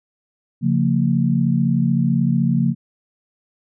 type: chord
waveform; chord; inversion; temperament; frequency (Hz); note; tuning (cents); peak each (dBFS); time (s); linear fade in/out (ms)
sine; Bb minor; first; equal with one note detuned; 138.59 / 174.61 / 228.2; Db3 / F3 / Bb3; 0 / 0 / -37; -19; 0.61-2.75; 50
effects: none